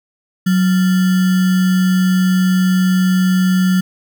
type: tone with sample-and-hold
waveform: sine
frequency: 185 Hz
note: F#3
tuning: in tune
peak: -10 dBFS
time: 0.46-3.81 s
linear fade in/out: 10 ms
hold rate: 1575 Hz
effects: none